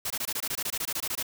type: noise bursts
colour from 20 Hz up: white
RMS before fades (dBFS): -31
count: 16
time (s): 0.05-1.228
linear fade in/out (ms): 5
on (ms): 53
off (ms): 22
effects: none